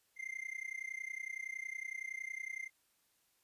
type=tone with amplitude modulation; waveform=triangle; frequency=2093 Hz; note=C7; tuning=in tune; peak=-35 dBFS; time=0.16-2.7 s; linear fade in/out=50 ms; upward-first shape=sine; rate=30.8 Hz; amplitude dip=95%; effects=white hiss -75 dBFS RMS until 3.43 s + resampled to 32000 Hz